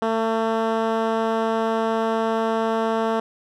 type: tone with band-pass filter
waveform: 10% pulse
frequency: 224.3 Hz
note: A3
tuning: 34 cents sharp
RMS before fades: -22 dBFS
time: 0.02-3.2 s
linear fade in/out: 5 ms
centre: 460 Hz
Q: 0.52
effects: none